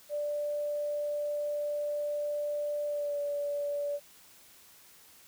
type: tone with pitch glide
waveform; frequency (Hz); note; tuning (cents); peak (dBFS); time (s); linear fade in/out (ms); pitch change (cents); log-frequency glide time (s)
sine; 588 to 577.2; D5 to D5; +2 to -30; -30; 0.09-4; 50; -32; 2.87-3.18
effects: white hiss -57 dBFS RMS until 5.27 s